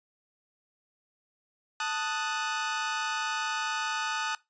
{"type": "chord", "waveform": "sawtooth", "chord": "D# diminished", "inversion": "second", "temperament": "equal", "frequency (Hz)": [880, 1244.5, 1480], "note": ["A5", "D#6", "F#6"], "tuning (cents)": [0, 0, 0], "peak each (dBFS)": -30, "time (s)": [1.8, 4.35], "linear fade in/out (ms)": 2, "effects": ["noise-tail reverb RT60 0.2 s tail -21 dB re dry", "resampled to 16000 Hz"]}